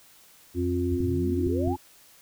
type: harmonic tone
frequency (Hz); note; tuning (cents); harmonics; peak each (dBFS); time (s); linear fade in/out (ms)
88.3; F2; +20; 1 / 3 / 4; -28 / -28 / -28; 0.54-1.77; 50
type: exponential sweep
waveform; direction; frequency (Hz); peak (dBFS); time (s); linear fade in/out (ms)
sine; up; 69.3 to 880; -31; 0.91-1.76; 5
type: clicks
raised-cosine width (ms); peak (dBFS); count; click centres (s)
5; -21; 3; 1.005 / 1.468 / 1.676
effects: white hiss -55 dBFS RMS until 2.21 s